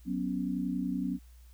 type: chord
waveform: sine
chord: F# suspended fourth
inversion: none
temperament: just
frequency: 185 / 246.7 / 277.5 Hz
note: F#3 / B3 / C#4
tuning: 0 / -2 / +2 cents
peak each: -34 dBFS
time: 0.05-1.19 s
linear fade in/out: 50 ms
effects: added 60 Hz sine -51 dBFS peak until 1.53 s + white hiss -66 dBFS RMS until 1.53 s